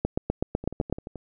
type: two click trains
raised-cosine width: 2 ms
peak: -23 / -10 dBFS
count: 7 / 8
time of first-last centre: 0.64-1.157 / 0.05-0.926 s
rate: 11.6 / 7.99 Hz
effects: none